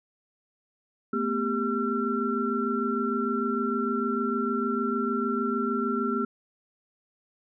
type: tone cluster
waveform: sine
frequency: 223 / 249.6 / 397.9 / 1356 Hz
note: A3 / B3 / G4 / E6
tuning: +23 / +19 / +26 / +49 cents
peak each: -30 dBFS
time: 1.13-6.25 s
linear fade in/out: 5 ms
effects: none